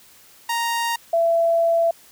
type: tone pair in turn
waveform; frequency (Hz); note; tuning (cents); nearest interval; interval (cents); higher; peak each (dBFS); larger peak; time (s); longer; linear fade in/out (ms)
sawtooth / sine; 932.3 / 669.7; A#5 / E5; 0 / +27; tritone; 573; first; -17 / -15; second; 0.49-0.96 / 1.13-1.91; second; 5
effects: white hiss -50 dBFS RMS until 2.11 s